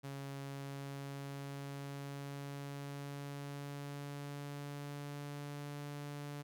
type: tone with pitch glide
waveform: sawtooth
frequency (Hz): 138.59 to 144.73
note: C#3 to D3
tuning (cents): 0 to -25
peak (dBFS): -39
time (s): 0.03-6.43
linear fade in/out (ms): 20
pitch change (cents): +75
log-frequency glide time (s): 0.31-5.79
effects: none